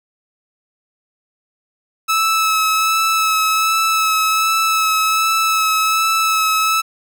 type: tone with vibrato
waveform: sawtooth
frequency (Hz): 1302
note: E6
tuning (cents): -22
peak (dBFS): -10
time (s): 2.08-6.82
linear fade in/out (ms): 20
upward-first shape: sine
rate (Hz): 1.3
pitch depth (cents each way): 16
effects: none